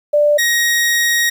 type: tone pair in turn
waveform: sine / sawtooth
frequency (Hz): 590 / 1882.9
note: D5 / A#6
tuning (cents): +8 / +17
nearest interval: octave + minor sixth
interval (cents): 2009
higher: second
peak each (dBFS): -9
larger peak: neither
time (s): 0.13-0.38 / 0.38-1.3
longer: second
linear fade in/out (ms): 10
effects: 8-bit